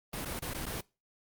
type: noise with dropouts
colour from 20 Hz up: pink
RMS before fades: -37 dBFS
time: 0.13-0.81 s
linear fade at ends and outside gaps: 5 ms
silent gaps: 0.25-0.255 / 0.393-0.421 / 0.537-0.545 / 0.657-0.663 s
effects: noise-tail reverb RT60 0.3 s tail -25 dB re dry + Opus 32 kbps